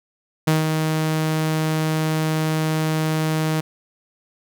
sawtooth tone with ADSR envelope, 157.2 Hz, D#3, 18 cents sharp, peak -10 dBFS, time 0.47-3.61 s, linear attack 9 ms, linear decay 150 ms, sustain -5 dB, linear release 10 ms, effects none

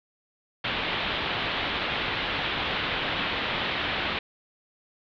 white low-pass noise, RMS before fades -29 dBFS, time 0.64-4.19 s, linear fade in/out 5 ms, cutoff 3700 Hz, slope 48 dB/octave, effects none

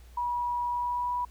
sine tone with pitch glide, 968 to 979.2 Hz, B5 to B5, -35 to -15 cents, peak -27 dBFS, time 0.17-1.25 s, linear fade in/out 5 ms, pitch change +20 cents, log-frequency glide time 0.69-1.11 s, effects added 60 Hz sine -48 dBFS peak until 1.3 s + pink hiss -60 dBFS RMS until 1.3 s

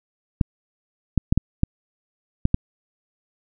clicks, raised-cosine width 5 ms, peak -4 dBFS, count 7, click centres 0.412 / 1.177 / 1.325 / 1.376 / 1.634 / 2.454 / 2.544 s, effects none

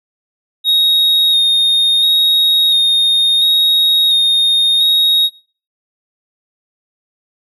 triangle tone with vibrato, 3729 Hz, A#7, in tune, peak -7 dBFS, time 0.64-5.3 s, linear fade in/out 50 ms, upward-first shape square, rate 0.72 Hz, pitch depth 17 cents each way, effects noise-tail reverb RT60 0.4 s tail -21 dB re dry

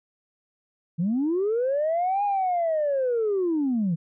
sine linear two-way sweep, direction up then down, 155.8 to 826 to 155.8 Hz, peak -20 dBFS, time 0.98-3.96 s, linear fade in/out 20 ms, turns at 2.24 s, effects tanh soft clip ceiling -18 dBFS

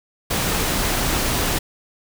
pink noise, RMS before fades -21 dBFS, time 0.3-1.59 s, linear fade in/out 10 ms, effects none

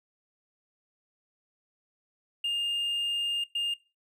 triangle tone bursts at uneven times, 2818 Hz, F7, 15 cents sharp, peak -24 dBFS, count 2, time 2.44-3.44 / 3.55-3.74 s, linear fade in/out 5 ms, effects noise-tail reverb RT60 0.3 s tail -22 dB re dry + tanh soft clip ceiling -22 dBFS

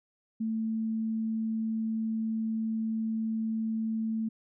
sine tone, 222.1 Hz, A3, 16 cents sharp, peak -28 dBFS, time 0.4-4.29 s, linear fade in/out 10 ms, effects none

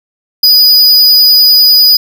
square tone, 4945 Hz, D#8, 12 cents flat, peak -3 dBFS, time 0.43-1.97 s, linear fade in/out 5 ms, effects none

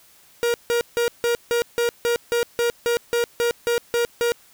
45% pulse tone bursts, 473.2 Hz, A#4, 26 cents sharp, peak -18 dBFS, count 15, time 0.43-4.32 s, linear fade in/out 0 ms, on 110 ms, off 160 ms, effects white hiss -53 dBFS RMS until 4.53 s

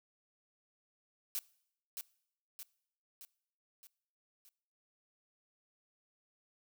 blue noise with echo, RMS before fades -37 dBFS, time 1.35-1.39 s, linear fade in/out 0 ms, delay 620 ms, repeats 5, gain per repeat -5 dB, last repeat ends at 4.49 s, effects noise-tail reverb RT60 0.7 s tail -22 dB re dry

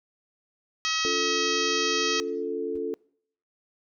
harmonic tone, 640 Hz, D#5, 49 cents sharp, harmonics 2 / 3 / 4 / 5 / 6 / 7 / 8 / 9 / 10, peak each -32 / -33 / -32 / -31 / -35 / -33 / -34 / -34 / -38 dBFS, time 0.85-2.2 s, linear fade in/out 0 ms
sine chord, Db augmented, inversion none, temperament equal with one note detuned, 281.9 / 349.2 / 440 Hz, Db4 / F4 / A4, +29 / 0 / 0 cents, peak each -35 / -33 / -29 dBFS, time 1.05-2.94 s, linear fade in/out 0 ms
brown noise with exponential decay, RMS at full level -43 dBFS, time 2.75-2.83 s, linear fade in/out 5 ms, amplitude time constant 17 ms
effects noise-tail reverb RT60 0.6 s tail -24 dB re dry

